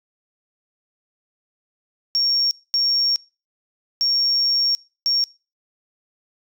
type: tone bursts at uneven times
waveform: sine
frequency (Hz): 5530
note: F8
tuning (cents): -18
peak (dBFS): -15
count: 4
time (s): 2.15-2.51 / 2.74-3.16 / 4.01-4.75 / 5.06-5.24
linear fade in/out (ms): 0
effects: noise-tail reverb RT60 0.3 s tail -22 dB re dry + tanh soft clip ceiling -11 dBFS